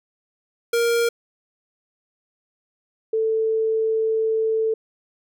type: tone pair in turn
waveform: square / sine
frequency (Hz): 468.1 / 442.9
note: A#4 / A4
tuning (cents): +7 / +11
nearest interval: minor second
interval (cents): 96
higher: first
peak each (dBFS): -18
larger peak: neither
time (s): 0.73-1.09 / 3.13-4.74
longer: second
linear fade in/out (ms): 5
effects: none